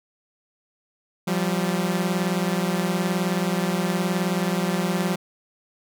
sawtooth beating tone pair, 174.61 / 193.61 Hz, F3 / G3, 0 / -21 cents, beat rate 19 Hz, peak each -20 / -21 dBFS, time 1.27-5.16 s, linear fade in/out 10 ms, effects none

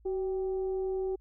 sine tone with frequency modulation, 377.9 Hz, F#4, 37 cents sharp, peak -29 dBFS, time 0.05-1.16 s, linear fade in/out 10 ms, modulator 404 Hz, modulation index 0.31, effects added 56 Hz sine -57 dBFS peak until 1.2 s

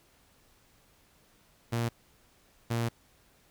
sawtooth tone pair in turn, 117.3 / 116.75 Hz, A#2 / A#2, +11 / +3 cents, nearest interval unison, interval 8 cents, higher first, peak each -24 dBFS, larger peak neither, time 1.72-1.89 / 2.7-2.89 s, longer second, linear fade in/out 10 ms, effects pink hiss -64 dBFS RMS until 3.5 s

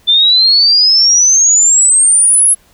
sine exponential sweep, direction up, 3520 to 10860 Hz, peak -5 dBFS, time 0.07-2.55 s, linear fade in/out 20 ms, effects pink hiss -49 dBFS RMS until 2.73 s

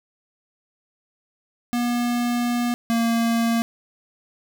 square tone pair in turn, 240.8 / 230.8 Hz, B3 / A#3, -44 / -17 cents, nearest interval minor second, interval 73 cents, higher first, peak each -21 / -19 dBFS, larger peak second, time 1.73-2.74 / 2.9-3.62 s, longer first, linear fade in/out 0 ms, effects 10-bit

